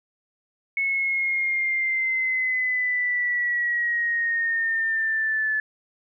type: linear sweep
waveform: sine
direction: down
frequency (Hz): 2198 to 1731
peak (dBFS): -21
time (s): 0.77-5.6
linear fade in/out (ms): 2
effects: none